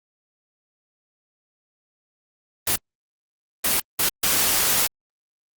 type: noise bursts at uneven times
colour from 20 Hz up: white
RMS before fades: -20 dBFS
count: 4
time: 2.67-2.76 / 3.64-3.8 / 3.99-4.09 / 4.23-4.87 s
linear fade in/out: 5 ms
effects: Opus 24 kbps